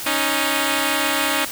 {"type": "tone pair together", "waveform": "5% pulse", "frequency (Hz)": [277.2, 311.1], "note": ["C#4", "D#4"], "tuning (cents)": [0, 0], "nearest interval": "major second", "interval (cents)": 200, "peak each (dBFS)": -10, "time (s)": [0.06, 1.45], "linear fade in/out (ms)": 5, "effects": ["white hiss -30 dBFS RMS until 1.51 s"]}